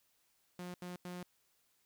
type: tone bursts at uneven times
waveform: sawtooth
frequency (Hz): 178.6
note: F3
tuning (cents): +39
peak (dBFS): -39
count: 3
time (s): 0.59-0.74 / 0.82-0.96 / 1.05-1.23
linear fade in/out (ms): 2
effects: white hiss -75 dBFS RMS until 1.85 s